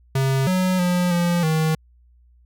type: tone with pitch steps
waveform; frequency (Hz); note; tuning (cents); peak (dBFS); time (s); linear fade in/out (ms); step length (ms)
square; 134.3 / 184.8 / 178.3 / 173.5 / 158.1; C3 / F#3 / F3 / F3 / D#3; +46 / -2 / +36 / -11 / +28; -18; 0.15-1.75; 5; 320
effects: added 60 Hz sine -51 dBFS peak until 2.45 s